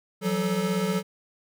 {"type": "tone cluster", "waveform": "square", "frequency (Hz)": [172.7, 188.6, 435.7], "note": ["F3", "F#3", "A4"], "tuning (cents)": [-19, 33, -17], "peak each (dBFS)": [-31, -27, -30], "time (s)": [0.21, 1.03], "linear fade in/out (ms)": 50, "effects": []}